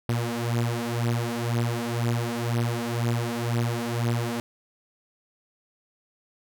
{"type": "beating tone pair", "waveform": "sawtooth", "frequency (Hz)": [117.2, 119.2], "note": ["A#2", "A#2"], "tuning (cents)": [10, 39], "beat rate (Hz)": 2, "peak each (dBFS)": [-23, -24], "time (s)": [0.09, 4.4], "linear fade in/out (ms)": 0, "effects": []}